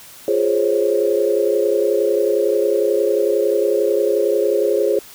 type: chord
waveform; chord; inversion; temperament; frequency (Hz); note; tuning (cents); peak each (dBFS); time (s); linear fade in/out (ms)
sine; Db major seventh; first; equal; 349.2 / 415.3 / 523.3 / 554.4; F4 / Ab4 / C5 / Db5; 0 / 0 / 0 / 0; -22 / -17 / -20 / -22; 0.28-4.99; 2
effects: white hiss -41 dBFS RMS until 5.14 s